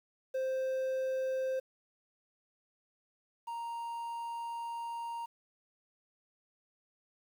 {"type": "tone pair in turn", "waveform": "triangle", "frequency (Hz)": [523.3, 932.4], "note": ["C5", "A#5"], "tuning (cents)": [0, 0], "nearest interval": "minor seventh", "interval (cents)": 1000, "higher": "second", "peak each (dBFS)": [-29, -35], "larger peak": "first", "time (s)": [[0.34, 1.6], [3.47, 5.26]], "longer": "second", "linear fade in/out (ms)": 10, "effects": ["10-bit"]}